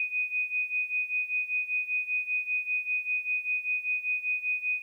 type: beating tone pair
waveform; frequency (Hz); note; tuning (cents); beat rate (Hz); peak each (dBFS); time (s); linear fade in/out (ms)
sine; 2489 / 2494.1; D#7 / D#7; 0 / +4; 5.1; -29 / -32; 0-4.82; 2
effects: 11-bit